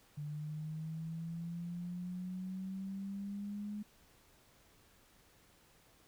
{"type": "linear sweep", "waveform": "sine", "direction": "up", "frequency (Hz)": [146.83, 209.5], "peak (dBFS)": -39, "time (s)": [0.17, 3.83], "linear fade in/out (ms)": 10, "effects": ["pink hiss -66 dBFS RMS until 6.07 s"]}